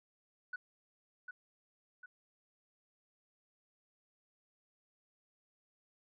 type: tone with echo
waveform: sine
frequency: 1480 Hz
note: F#6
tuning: in tune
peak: -37 dBFS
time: 0.53-0.56 s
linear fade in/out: 5 ms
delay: 750 ms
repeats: 2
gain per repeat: -6 dB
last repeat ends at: 2.06 s
effects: tanh soft clip ceiling -34 dBFS